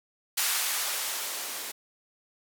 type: noise with band-pass filter sweep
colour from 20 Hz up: violet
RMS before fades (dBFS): -31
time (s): 0.37-1.72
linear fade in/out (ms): 10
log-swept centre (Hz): 1100 to 300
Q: 0.78
effects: none